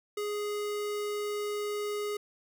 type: tone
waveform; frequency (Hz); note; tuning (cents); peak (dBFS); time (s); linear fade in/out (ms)
square; 415.3; G#4; 0; -32; 0.17-2.17; 5
effects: none